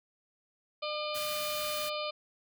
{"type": "harmonic tone", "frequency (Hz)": 603, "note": "D5", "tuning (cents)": 46, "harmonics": [1, 2, 4, 5, 6, 7, 8], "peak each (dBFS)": [-36, -39, -42, -43, -44, -44, -45], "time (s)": [0.82, 2.11], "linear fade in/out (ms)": 10}
{"type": "band-stop noise", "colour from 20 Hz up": "white", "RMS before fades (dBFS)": -40, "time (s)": [1.14, 1.9], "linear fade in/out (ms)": 20, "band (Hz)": [290, 1200], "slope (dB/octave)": 48}
{"effects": []}